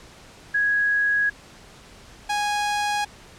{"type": "tone pair in turn", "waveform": ["sine", "sawtooth"], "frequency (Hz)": [1661.2, 827.5], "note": ["G#6", "G#5"], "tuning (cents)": [0, -6], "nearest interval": "octave", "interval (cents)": 1206, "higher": "first", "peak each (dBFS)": -18, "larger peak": "neither", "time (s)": [[0.54, 1.3], [2.29, 3.05]], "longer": "neither", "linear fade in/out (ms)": 10, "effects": ["pink hiss -47 dBFS RMS until 3.38 s", "low-pass 8000 Hz 12 dB/octave"]}